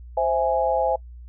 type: chord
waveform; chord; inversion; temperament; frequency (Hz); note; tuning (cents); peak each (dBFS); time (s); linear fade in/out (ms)
sine; C augmented; none; equal; 523.3 / 659.3 / 830.6; C5 / E5 / G#5; 0 / 0 / 0; -23; 0.17-0.96; 5
effects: noise-tail reverb RT60 0.1 s tail -25 dB re dry + added 60 Hz sine -38 dBFS peak until 1.28 s